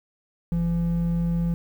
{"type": "tone pair together", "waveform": "triangle", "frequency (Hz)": [47.59, 169.6], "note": ["F#1", "E3"], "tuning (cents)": [49, 50], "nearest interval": "octave + minor seventh", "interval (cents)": 2201, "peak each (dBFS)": [-27, -19], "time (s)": [0.52, 1.54], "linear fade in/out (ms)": 0, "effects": ["tanh soft clip ceiling -13 dBFS", "9-bit"]}